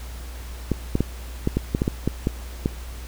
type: clicks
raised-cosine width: 3 ms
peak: -7 dBFS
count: 11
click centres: 0.717 / 0.954 / 1.006 / 1.474 / 1.57 / 1.749 / 1.819 / 1.879 / 2.076 / 2.271 / 2.659 s
effects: added 60 Hz sine -33 dBFS peak until 3.07 s + pink hiss -43 dBFS RMS until 3.07 s